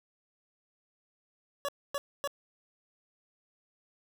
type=tone bursts; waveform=25% pulse; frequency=566 Hz; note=C#5; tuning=36 cents sharp; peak=-27 dBFS; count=3; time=1.65-2.275 s; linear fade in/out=0 ms; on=35 ms; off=260 ms; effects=none

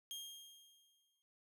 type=tone with exponential decay; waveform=sawtooth; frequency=3225 Hz; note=G7; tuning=48 cents sharp; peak=-40 dBFS; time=0.11-1.22 s; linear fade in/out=0 ms; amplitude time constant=240 ms; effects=none

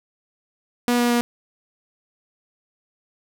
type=tone with pitch steps; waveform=sawtooth; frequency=242.4 / 240.7 / 239.1 Hz; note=B3 / B3 / A#3; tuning=-32 / -44 / +44 cents; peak=-13 dBFS; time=0.88-1.21 s; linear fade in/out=0 ms; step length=110 ms; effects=none

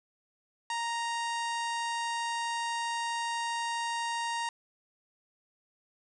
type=harmonic tone; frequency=932.3 Hz; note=A#5; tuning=in tune; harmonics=1 / 2 / 3 / 4 / 5 / 6 / 7 / 8 / 9 / 10; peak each=-32 / -38 / -42 / -44 / -46 / -48 / -49 / -50 / -51 / -52 dBFS; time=0.7-4.49 s; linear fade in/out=2 ms; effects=none

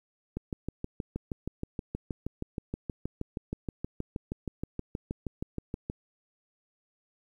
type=click train; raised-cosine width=3 ms; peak=-20 dBFS; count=36; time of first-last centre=0.37-5.899 s; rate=6.33 Hz; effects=10-bit

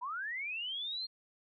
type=linear sweep; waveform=sine; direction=up; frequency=932.3 to 4256 Hz; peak=-36 dBFS; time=0.01-1.07 s; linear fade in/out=20 ms; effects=none

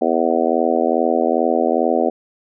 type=harmonic tone; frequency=82.41 Hz; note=E2; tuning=in tune; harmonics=3 / 4 / 5 / 6 / 7 / 8 / 9; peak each=-22 / -22 / -22 / -22 / -22 / -22 / -22 dBFS; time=0.01-2.1 s; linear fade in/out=10 ms; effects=none

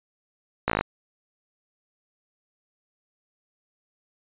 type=slowing click train; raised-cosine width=0.5 ms; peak=-7 dBFS; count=8; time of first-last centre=0.68-0.81 s; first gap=17 ms; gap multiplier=1.03; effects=resampled to 8000 Hz

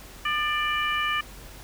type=harmonic tone with a mistuned harmonic; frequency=590 Hz; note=D5; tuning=8 cents sharp; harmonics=2 / 3 / 4 / 5; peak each=-27 / -29 / -30 / -31 dBFS; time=0.25-1.21 s; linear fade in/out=5 ms; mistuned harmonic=2; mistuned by=+36 cents; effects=added 47 Hz sine -46 dBFS peak until 1.63 s + pink hiss -46 dBFS RMS until 1.63 s

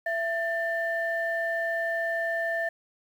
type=tone pair together; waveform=sine; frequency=668 / 1783.3 Hz; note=E5 / A6; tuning=+23 / +23 cents; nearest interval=octave + perfect fourth; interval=1700 cents; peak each=-28 dBFS; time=0.06-2.69 s; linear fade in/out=5 ms; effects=tanh soft clip ceiling -18 dBFS + 9-bit

